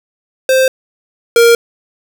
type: tone pair in turn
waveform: square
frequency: 523.3 / 467.4 Hz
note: C5 / A#4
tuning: 0 / +5 cents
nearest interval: major second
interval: 195 cents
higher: first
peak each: -8 / -5 dBFS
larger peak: second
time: 0.49-0.68 / 1.36-1.55 s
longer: neither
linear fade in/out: 2 ms
effects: 7-bit